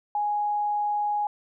sine tone, 830.6 Hz, G#5, in tune, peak -23 dBFS, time 0.15-1.27 s, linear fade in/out 2 ms, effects none

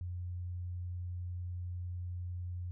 sine tone, 88.9 Hz, F2, 31 cents sharp, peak -37 dBFS, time 0.01-2.71 s, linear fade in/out 0 ms, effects none

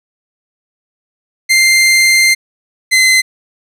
sawtooth tone pair in turn, 2093 / 2055 Hz, C7 / C7, 0 / -32 cents, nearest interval unison, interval 32 cents, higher first, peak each -3 dBFS, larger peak neither, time 1.49-2.35 / 2.91-3.22 s, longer first, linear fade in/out 20 ms, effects low-pass 12000 Hz 12 dB/octave

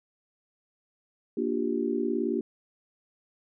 sine chord, G minor seventh, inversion first, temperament just, 235.2 / 294 / 352.8 / 392 Hz, Bb3 / D4 / F4 / G4, +16 / +2 / +18 / 0 cents, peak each -31 dBFS, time 1.37-2.41 s, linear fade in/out 5 ms, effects none

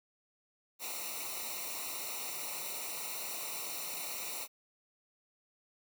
white noise with comb filter, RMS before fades -40 dBFS, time 0.79-4.48 s, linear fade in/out 50 ms, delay 0.61 ms, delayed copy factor -0.95, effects none

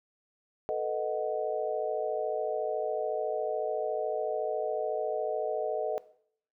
sine chord, B dominant seventh, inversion third, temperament equal, 440 / 493.9 / 622.3 / 740 Hz, A4 / B4 / D#5 / F#5, 0 / 0 / 0 / 0 cents, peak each -33 / -36 / -32 / -36 dBFS, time 0.69-5.98 s, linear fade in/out 0 ms, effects noise-tail reverb RT60 0.6 s tail -18 dB re dry

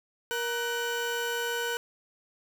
30% pulse tone pair together, 471.4 / 1500 Hz, A#4 / F#6, +19 / +23 cents, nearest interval octave + minor sixth, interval 2004 cents, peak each -29 / -29 dBFS, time 0.31-1.77 s, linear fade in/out 0 ms, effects none

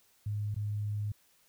sine tone with dropouts, 104.3 Hz, G#2, 8 cents sharp, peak -31 dBFS, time 0.26-1.12 s, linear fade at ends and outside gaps 5 ms, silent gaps 0.545-0.562 s, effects white hiss -67 dBFS RMS until 1.48 s

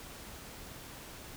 silence, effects pink hiss -48 dBFS RMS until 1.36 s

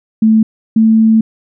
sine tone pair in turn, 220 / 221.8 Hz, A3 / A3, 0 / +14 cents, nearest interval unison, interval 14 cents, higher second, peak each -5 dBFS, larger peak neither, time 0.22-0.43 / 0.76-1.21 s, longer second, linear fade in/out 5 ms, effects none

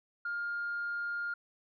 sine tone, 1410 Hz, F6, 16 cents sharp, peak -32 dBFS, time 0.25-1.34 s, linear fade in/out 5 ms, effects tanh soft clip ceiling -29 dBFS

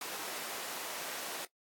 pink high-pass noise, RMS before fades -41 dBFS, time 0.01-1.45 s, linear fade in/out 2 ms, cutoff 480 Hz, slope 12 dB/octave, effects noise-tail reverb RT60 0.1 s tail -18 dB re dry + AAC 64 kbps

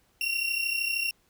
35% pulse tone pair together, 2727 / 2760 Hz, F7 / F7, -42 / -21 cents, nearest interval unison, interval 21 cents, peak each -28 dBFS, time 0.21-1.11 s, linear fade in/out 2 ms, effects pink hiss -67 dBFS RMS until 1.29 s

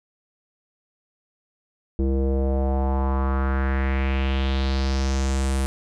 square tone with low-pass filter sweep, 66.9 Hz, C2, 39 cents sharp, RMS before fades -22 dBFS, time 1.99-5.66 s, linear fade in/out 0 ms, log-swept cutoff 370 to 10000 Hz, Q 3, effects none

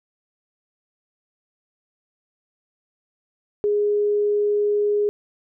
sine tone, 414.1 Hz, G#4, 5 cents flat, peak -17 dBFS, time 3.64-5.09 s, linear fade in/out 0 ms, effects none

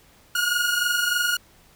sawtooth tone pair together, 1428.7 / 1452 Hz, F6 / F#6, +39 / -33 cents, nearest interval unison, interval 28 cents, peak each -20 dBFS, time 0.35-1.37 s, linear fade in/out 5 ms, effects pink hiss -55 dBFS RMS until 1.75 s

